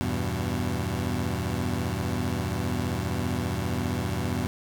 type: chord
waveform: 20% pulse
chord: E minor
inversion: none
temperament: equal with one note detuned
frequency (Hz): 82.93 / 98 / 123.47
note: E2 / G2 / B2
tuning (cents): +11 / 0 / 0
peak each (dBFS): -26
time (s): 0.01-4.47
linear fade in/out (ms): 0
effects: none